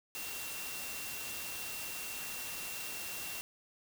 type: tone in noise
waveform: sine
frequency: 2734 Hz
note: F7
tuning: 37 cents flat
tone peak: -46 dBFS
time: 0.15-3.41 s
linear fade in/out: 0 ms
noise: white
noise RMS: -42 dBFS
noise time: 0.15-3.41 s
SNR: -7 dB
effects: none

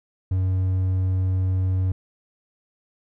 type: tone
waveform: triangle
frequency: 93.3 Hz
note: F#2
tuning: 15 cents sharp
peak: -17 dBFS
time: 0.31-1.92 s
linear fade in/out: 5 ms
effects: none

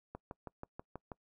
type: click train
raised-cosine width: 1 ms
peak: -29 dBFS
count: 7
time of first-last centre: 0.15-1.118 s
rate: 6.2 Hz
effects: noise-tail reverb RT60 0.1 s tail -25 dB re dry

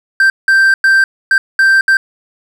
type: tone bursts at uneven times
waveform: triangle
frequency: 1568 Hz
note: G6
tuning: in tune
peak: -4 dBFS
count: 6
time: 0.2-0.3 / 0.48-0.74 / 0.84-1.04 / 1.31-1.38 / 1.59-1.81 / 1.88-1.97 s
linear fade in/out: 2 ms
effects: none

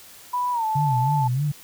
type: tone with pitch glide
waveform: sine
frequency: 987 to 874.3 Hz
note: B5 to A5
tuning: -1 to -11 cents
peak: -21 dBFS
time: 0.33-1.28 s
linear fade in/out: 10 ms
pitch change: -210 cents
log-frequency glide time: 0.52-0.65 s
type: tone with vibrato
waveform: sine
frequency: 135.4 Hz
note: C#3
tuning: 40 cents flat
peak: -20 dBFS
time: 0.75-1.52 s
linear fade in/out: 10 ms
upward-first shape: sine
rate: 3.2 Hz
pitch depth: 170 cents each way
effects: white hiss -46 dBFS RMS until 1.63 s

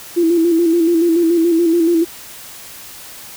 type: tone with vibrato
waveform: sine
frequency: 336 Hz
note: E4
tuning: 33 cents sharp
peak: -10 dBFS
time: 0.16-2.05 s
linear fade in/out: 20 ms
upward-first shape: square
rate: 7 Hz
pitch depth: 48 cents each way
effects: white hiss -35 dBFS RMS until 3.36 s

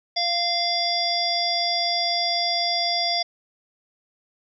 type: harmonic tone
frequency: 692 Hz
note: F5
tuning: 16 cents flat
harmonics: 1 / 3 / 5 / 7 / 8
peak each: -26 / -31 / -29 / -24 / -30 dBFS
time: 0.16-3.23 s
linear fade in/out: 10 ms
effects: none

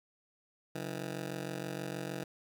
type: ring-modulated tone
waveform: 15% pulse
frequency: 160.7 Hz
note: E3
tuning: 44 cents flat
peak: -28 dBFS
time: 0.75-2.24 s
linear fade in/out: 2 ms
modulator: 23.2 Hz
effects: none

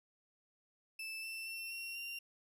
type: tone with pitch steps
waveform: 35% pulse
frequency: 2637 / 2669 / 2702 / 2735 / 2768 Hz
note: E7 / E7 / E7 / F7 / F7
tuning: 0 / +21 / +42 / -37 / -16 cents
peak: -40 dBFS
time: 0.99-2.19 s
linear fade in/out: 5 ms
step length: 240 ms
effects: none

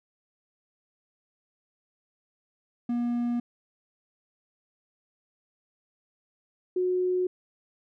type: tone pair in turn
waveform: triangle / sine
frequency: 239.5 / 364.9 Hz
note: A#3 / F#4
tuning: +47 / -24 cents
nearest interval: perfect fifth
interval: 729 cents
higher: second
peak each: -23 / -23 dBFS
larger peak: neither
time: 2.89-3.4 / 6.76-7.27 s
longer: neither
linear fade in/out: 5 ms
effects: none

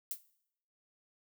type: noise with exponential decay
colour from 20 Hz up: violet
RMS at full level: -33 dBFS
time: 0.11-0.22 s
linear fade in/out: 1 ms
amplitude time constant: 22 ms
effects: noise-tail reverb RT60 0.7 s tail -18 dB re dry

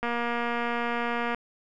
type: click train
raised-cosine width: 0.5 ms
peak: -15 dBFS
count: 313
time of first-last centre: 0.03-1.346 s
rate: 237 Hz
effects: none

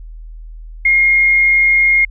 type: tone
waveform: sine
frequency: 2139 Hz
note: C7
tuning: 38 cents sharp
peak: -8 dBFS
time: 0.85-2.05 s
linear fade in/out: 5 ms
effects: added 40 Hz sine -29 dBFS peak until 2.1 s

